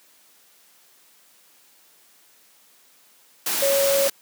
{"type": "tone in noise", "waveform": "sine", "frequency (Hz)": 554.4, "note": "C#5", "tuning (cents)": 0, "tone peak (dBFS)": -18, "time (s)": [3.62, 4.08], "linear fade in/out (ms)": 5, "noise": "white", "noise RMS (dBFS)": -24, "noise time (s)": [3.46, 4.1], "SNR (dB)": 3, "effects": ["white hiss -56 dBFS RMS until 4.21 s", "high-pass 200 Hz 12 dB/octave"]}